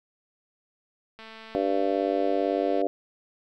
click train, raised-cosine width 0.3 ms, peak -29 dBFS, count 362, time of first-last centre 1.19-2.816 s, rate 222 Hz
harmonic tone, 98 Hz, G2, in tune, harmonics 3 / 4 / 5 / 6 / 7, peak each -29 / -29 / -29 / -29 / -29 dBFS, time 1.55-2.87 s, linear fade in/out 0 ms
effects none

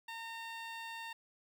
15% pulse tone with notch filter, 913 Hz, A#5, 36 cents flat, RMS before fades -45 dBFS, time 0.08-1.13 s, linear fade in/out 5 ms, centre 11000 Hz, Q 0.67, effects none

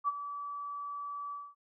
sine tone with ADSR envelope, 1151 Hz, D6, 35 cents flat, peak -25 dBFS, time 0.04-1.55 s, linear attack 40 ms, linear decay 30 ms, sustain -12 dB, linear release 230 ms, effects none

